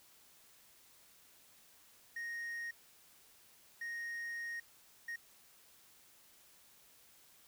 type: tone bursts at uneven times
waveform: triangle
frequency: 1864.7 Hz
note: A#6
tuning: in tune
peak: -38 dBFS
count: 3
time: 2.16-2.71 / 3.81-4.6 / 5.08-5.16 s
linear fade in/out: 5 ms
effects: white hiss -64 dBFS RMS until 7.47 s